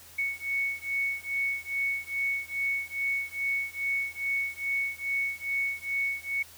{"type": "beating tone pair", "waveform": "sine", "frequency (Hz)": [2217, 2219.4], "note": ["C#7", "C#7"], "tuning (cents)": [0, 2], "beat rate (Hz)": 2.4, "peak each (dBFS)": -31, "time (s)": [0.18, 6.43], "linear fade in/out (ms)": 10, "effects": ["added 82 Hz sine -59 dBFS peak until 6.57 s", "white hiss -51 dBFS RMS until 6.57 s"]}